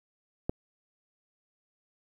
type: click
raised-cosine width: 2 ms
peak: -15 dBFS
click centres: 0.495 s
effects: 9-bit